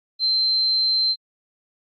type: tone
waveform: sine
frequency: 4115 Hz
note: C8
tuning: 30 cents flat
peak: -17 dBFS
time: 0.19-1.16 s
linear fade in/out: 50 ms
effects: AAC 48 kbps